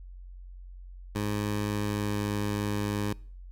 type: tone with pitch glide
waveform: 15% pulse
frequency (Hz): 103.83 to 103.11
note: G#2 to G#2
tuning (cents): 0 to -12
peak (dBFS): -22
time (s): 1.15-3.13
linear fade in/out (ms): 5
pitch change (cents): -12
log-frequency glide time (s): 1.73-2.19
effects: noise-tail reverb RT60 0.5 s tail -24 dB re dry + added 45 Hz sine -42 dBFS peak until 3.51 s